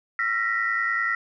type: tone cluster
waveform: sine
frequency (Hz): 1365 / 1856 / 1966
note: F6 / A#6 / B6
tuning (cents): -40 / -8 / -8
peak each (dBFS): -26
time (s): 0.19-1.15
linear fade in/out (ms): 2
effects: tanh soft clip ceiling -12 dBFS